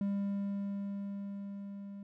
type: tone with level ramp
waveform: triangle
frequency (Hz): 199.7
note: G3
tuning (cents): +32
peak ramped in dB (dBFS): -28 to -41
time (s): 0.01-2.03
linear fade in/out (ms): 2
effects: none